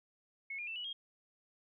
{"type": "tone with pitch steps", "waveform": "sine", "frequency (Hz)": [2189, 2415, 2664, 2939, 3242], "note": ["C#7", "D7", "E7", "F#7", "G#7"], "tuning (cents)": [-22, 48, 18, -12, -42], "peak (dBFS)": -39, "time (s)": [0.5, 0.93], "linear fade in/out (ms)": 5, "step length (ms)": 86, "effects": []}